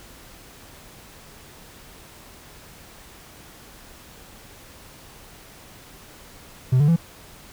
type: tone with pitch steps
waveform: triangle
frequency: 128.3 / 146.53 / 167.35 Hz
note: C3 / D3 / E3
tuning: -34 / -4 / +26 cents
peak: -11 dBFS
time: 6.72-6.963 s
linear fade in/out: 10 ms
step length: 81 ms
effects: tanh soft clip ceiling -7 dBFS + pink hiss -46 dBFS RMS until 7.52 s